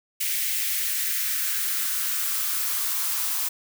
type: noise with high-pass filter sweep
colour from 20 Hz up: blue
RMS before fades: -26 dBFS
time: 0.2-3.49 s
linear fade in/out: 10 ms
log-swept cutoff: 2200 to 940 Hz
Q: 2.4
effects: none